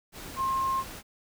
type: tone in noise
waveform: sine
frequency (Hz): 1064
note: C6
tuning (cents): +29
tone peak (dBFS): -25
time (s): 0.36-0.84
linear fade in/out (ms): 50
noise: pink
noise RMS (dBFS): -42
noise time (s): 0.12-1.03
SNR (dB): +14
effects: none